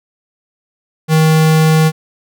square tone, 157.9 Hz, D#3, 26 cents sharp, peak -8 dBFS, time 1.08-1.92 s, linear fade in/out 50 ms, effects none

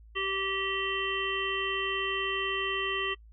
harmonic tone, 388 Hz, G4, 18 cents flat, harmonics 1 / 3 / 5 / 7 / 8, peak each -35 / -35 / -35 / -35 / -35 dBFS, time 0.15-3.15 s, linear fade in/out 20 ms, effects noise-tail reverb RT60 0.1 s tail -25 dB re dry + added 55 Hz sine -50 dBFS peak until 3.32 s

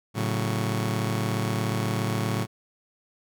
sawtooth chord, F# minor, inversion first, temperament just, 111 / 138.75 / 185 Hz, A2 / C#3 / F#3, +16 / +2 / 0 cents, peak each -23 / -27 / -27 dBFS, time 0.14-2.47 s, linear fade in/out 50 ms, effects none

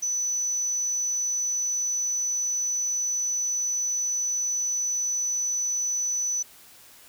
sine tone, 5980 Hz, F#8, 17 cents sharp, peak -24 dBFS, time 0.02-6.43 s, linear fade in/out 10 ms, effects white hiss -51 dBFS RMS until 7.08 s

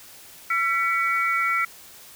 sine tone cluster, 1356 / 1970 / 2253 Hz, E6 / B6 / C#7, +49 / -5 / +28 cents, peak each -23 / -26 / -25 dBFS, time 0.5-1.65 s, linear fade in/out 5 ms, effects white hiss -46 dBFS RMS until 2.15 s

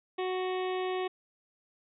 harmonic tone, 370 Hz, F#4, in tune, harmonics 1 / 2 / 3 / 5 / 6 / 7 / 8 / 9 / 10, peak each -31 / -37 / -41 / -45 / -47 / -48 / -49 / -50 / -51 dBFS, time 0.18-1.08 s, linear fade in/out 10 ms, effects none

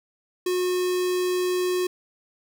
square tone with notch filter, 363 Hz, F#4, 33 cents flat, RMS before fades -24 dBFS, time 0.46-1.87 s, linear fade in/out 5 ms, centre 1400 Hz, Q 1.4, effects none

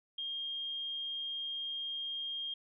sine tone, 3222 Hz, G7, 47 cents sharp, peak -36 dBFS, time 0.18-2.54 s, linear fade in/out 5 ms, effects none

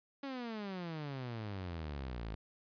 sawtooth exponential sweep, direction down, 281.9 to 51.8 Hz, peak -36 dBFS, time 0.23-2.35 s, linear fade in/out 5 ms, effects resampled to 11025 Hz

